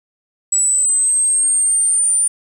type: exponential sweep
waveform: sine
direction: up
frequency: 7840 to 9230 Hz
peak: -12 dBFS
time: 0.52-2.28 s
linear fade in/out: 5 ms
effects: 7-bit